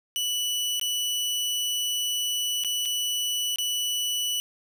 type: tone with dropouts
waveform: sawtooth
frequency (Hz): 2960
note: F#7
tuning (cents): 0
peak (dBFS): -22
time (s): 0.16-4.4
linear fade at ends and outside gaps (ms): 0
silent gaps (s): 0.797-0.813 / 2.637-2.647 / 2.853-2.857 / 3.559-3.585
effects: none